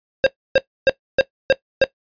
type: tone bursts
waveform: square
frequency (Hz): 537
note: C5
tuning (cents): +45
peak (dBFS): -10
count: 6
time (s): 0.24-1.84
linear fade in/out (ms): 0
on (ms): 25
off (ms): 290
effects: noise-tail reverb RT60 0.1 s tail -18 dB re dry + resampled to 11025 Hz